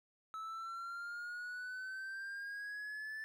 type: exponential sweep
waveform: triangle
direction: up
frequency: 1300 to 1760 Hz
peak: -40 dBFS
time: 0.34-3.24 s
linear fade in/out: 0 ms
effects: none